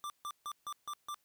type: tone bursts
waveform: square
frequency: 1181 Hz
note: D6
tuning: 9 cents sharp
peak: -39 dBFS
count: 6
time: 0.04-1.144 s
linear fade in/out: 0 ms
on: 59 ms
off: 150 ms
effects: white hiss -75 dBFS RMS until 1.24 s